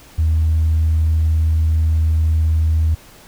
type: tone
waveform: sine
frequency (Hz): 79.6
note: D#2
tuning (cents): +40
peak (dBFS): -11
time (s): 0.18-2.95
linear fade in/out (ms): 10
effects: tanh soft clip ceiling -9 dBFS + pink hiss -44 dBFS RMS until 3.27 s